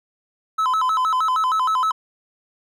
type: tone with vibrato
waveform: triangle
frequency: 1150 Hz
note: D6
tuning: 37 cents flat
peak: -15 dBFS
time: 0.58-1.92 s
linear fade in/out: 10 ms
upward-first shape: square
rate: 6.4 Hz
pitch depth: 210 cents each way
effects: none